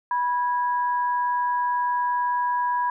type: tone pair together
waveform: sine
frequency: 981 / 1650.8 Hz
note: B5 / G#6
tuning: -12 / -11 cents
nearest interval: major sixth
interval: 901 cents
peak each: -21 / -32 dBFS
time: 0.11-2.9 s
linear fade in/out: 2 ms
effects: none